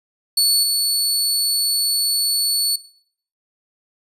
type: tone with level steps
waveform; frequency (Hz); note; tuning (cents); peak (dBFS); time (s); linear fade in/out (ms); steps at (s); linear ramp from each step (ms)
sawtooth; 4435; C#8; 0; -10 / -13; 0.37-2.76; 5; 0.63; 5
effects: noise-tail reverb RT60 0.6 s tail -19 dB re dry + resampled to 32000 Hz